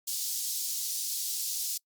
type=high-pass noise; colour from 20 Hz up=pink; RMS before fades=-33 dBFS; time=0.07-1.78 s; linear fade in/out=10 ms; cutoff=4600 Hz; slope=24 dB/octave; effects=noise-tail reverb RT60 0.1 s tail -26 dB re dry + Opus 48 kbps